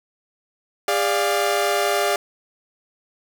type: chord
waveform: sawtooth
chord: D diminished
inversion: second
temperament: equal with one note detuned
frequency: 406.1 / 587.3 / 698.5 Hz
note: Ab4 / D5 / F5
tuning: -39 / 0 / 0 cents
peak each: -19 dBFS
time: 0.88-2.16 s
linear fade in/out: 2 ms
effects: none